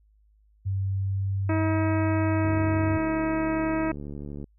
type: tone with pitch glide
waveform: sine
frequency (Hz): 96.9 to 98.42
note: G2 to G2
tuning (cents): -20 to +7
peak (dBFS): -24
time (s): 0.65-2.98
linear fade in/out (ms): 20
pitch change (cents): +27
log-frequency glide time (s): 0.91-1.84
type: harmonic tone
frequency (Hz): 319.3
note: D#4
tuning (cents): +45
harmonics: 1 / 2 / 3 / 4 / 5 / 6 / 7 / 8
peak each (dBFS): -25 / -31 / -35 / -37 / -39 / -41 / -42 / -43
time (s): 1.49-3.92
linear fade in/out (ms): 5
type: click train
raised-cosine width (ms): 3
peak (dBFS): -25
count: 145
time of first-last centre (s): 2.45-4.442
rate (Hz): 72.3
effects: added 52 Hz sine -58 dBFS peak until 4.58 s